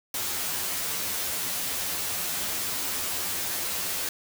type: noise with comb filter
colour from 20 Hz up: white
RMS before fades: -30 dBFS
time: 0.14-4.09 s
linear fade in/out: 2 ms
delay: 11 ms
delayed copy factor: +0.8
effects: none